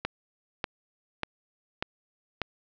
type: click train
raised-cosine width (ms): 0.3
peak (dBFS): -12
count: 5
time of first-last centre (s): 0.05-2.417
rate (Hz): 1.69
effects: low-pass 5000 Hz 12 dB/octave